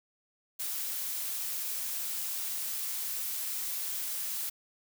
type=noise; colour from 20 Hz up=blue; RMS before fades=-35 dBFS; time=0.59-4.5 s; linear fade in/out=10 ms; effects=none